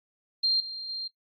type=tone with level steps; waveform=sine; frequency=4186 Hz; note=C8; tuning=in tune; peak=-21 / -34 / -31 dBFS; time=0.43-1.08 s; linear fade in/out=10 ms; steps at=0.6 / 0.89 s; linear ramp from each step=2 ms; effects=noise-tail reverb RT60 0.1 s tail -17 dB re dry + AAC 32 kbps